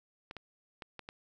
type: clicks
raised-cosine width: 0.3 ms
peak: -27 dBFS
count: 5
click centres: 0.311 / 0.367 / 0.822 / 0.993 / 1.089 s
effects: none